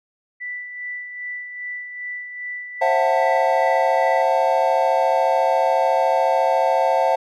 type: tone with tremolo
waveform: sine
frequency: 1975.5 Hz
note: B6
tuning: in tune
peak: -26 dBFS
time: 0.4-4.23 s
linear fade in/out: 20 ms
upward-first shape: sine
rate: 2.5 Hz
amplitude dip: 50%
type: chord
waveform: triangle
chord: F# half-diminished seventh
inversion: second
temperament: just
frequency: 532.8 / 666 / 740 / 888 Hz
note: C5 / E5 / F#5 / A5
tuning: +31 / +18 / 0 / +16 cents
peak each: -19 dBFS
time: 2.81-7.16 s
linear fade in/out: 10 ms
effects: none